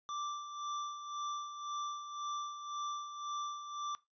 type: tone with tremolo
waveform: square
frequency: 1174.7 Hz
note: D6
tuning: in tune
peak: -37 dBFS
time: 0.09-3.95 s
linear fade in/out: 0 ms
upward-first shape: sine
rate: 1.9 Hz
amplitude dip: 60%
effects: noise-tail reverb RT60 0.2 s tail -18 dB re dry + resampled to 16000 Hz